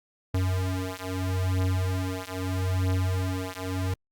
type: beating tone pair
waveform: square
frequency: 92.5 / 93.28 Hz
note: F#2 / F#2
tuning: 0 / +15 cents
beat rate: 0.78 Hz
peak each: -29 dBFS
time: 0.34-3.94 s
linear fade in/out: 5 ms
effects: Opus 48 kbps